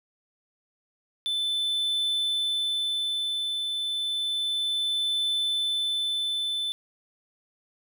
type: tone with tremolo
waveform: triangle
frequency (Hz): 3520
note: A7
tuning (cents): 0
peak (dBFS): -22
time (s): 1.26-6.72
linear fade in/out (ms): 0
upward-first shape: triangle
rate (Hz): 0.31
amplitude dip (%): 35
effects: none